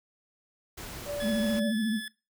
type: noise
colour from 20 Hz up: pink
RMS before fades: -41 dBFS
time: 0.77-1.6 s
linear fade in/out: 10 ms
type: tone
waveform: sine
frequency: 579 Hz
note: D5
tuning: 25 cents flat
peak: -31 dBFS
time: 1.05-1.73 s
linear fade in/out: 50 ms
type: tone with pitch glide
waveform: 25% pulse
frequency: 1706 to 1721.8 Hz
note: G#6 to A6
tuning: +46 to -38 cents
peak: -32 dBFS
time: 1.2-2.08 s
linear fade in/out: 2 ms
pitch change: +16 cents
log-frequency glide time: 1.52-1.66 s
type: tone with vibrato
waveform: sine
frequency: 220 Hz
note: A3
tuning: in tune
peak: -26 dBFS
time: 1.21-2.01 s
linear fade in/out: 50 ms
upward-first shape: sine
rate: 14 Hz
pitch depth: 85 cents each way
effects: noise-tail reverb RT60 0.3 s tail -21 dB re dry